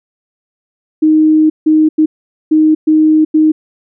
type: tone bursts at uneven times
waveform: sine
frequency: 311.1 Hz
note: D#4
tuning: in tune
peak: -5 dBFS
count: 6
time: 1.02-1.5 / 1.66-1.89 / 1.98-2.06 / 2.51-2.75 / 2.87-3.25 / 3.34-3.52 s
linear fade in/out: 10 ms
effects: none